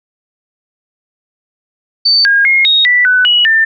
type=tone with pitch steps; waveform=sine; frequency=4556 / 1625 / 2146 / 3747 / 1968 / 1498 / 2921 / 1790 Hz; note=C#8 / G#6 / C7 / A#7 / B6 / F#6 / F#7 / A6; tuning=+47 / -38 / +43 / +8 / -7 / +21 / -23 / +29 cents; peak=-6 dBFS; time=2.05-3.65 s; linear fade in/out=10 ms; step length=200 ms; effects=none